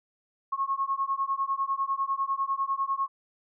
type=beating tone pair; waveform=sine; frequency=1085 / 1095 Hz; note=C#6 / C#6; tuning=-37 / -22 cents; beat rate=10 Hz; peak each=-29 dBFS; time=0.52-3.08 s; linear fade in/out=10 ms; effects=none